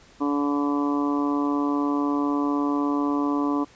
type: harmonic tone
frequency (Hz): 144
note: D3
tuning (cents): -34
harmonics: 2 / 3 / 4 / 5 / 6 / 7 / 8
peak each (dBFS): -22 / -33 / -37 / -36 / -38 / -31 / -33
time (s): 0.2-3.65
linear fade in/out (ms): 20
effects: pink hiss -53 dBFS RMS until 3.75 s + resampled to 16000 Hz